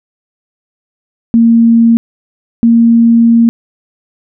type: tone pair in turn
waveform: sine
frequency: 230.6 / 231.7 Hz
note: A#3 / A#3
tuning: -19 / -10 cents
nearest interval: unison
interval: 9 cents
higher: second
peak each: -3 dBFS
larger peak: neither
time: 1.34-1.97 / 2.63-3.49 s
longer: second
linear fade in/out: 0 ms
effects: none